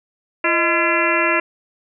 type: harmonic tone with a mistuned harmonic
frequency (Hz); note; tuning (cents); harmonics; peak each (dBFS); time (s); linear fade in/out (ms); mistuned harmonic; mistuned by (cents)
340; F4; -46; 1 / 2 / 3 / 4 / 5 / 6 / 7 / 8; -23 / -23 / -23 / -23 / -23 / -23 / -23 / -23; 0.44-1.4; 5; 2; -140
effects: none